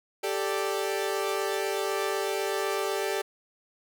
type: chord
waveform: sawtooth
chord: G suspended second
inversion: none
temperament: equal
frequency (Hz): 392 / 440 / 587.3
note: G4 / A4 / D5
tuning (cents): 0 / 0 / 0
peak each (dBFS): -26 / -28 / -30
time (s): 0.23-3.22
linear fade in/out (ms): 10
effects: none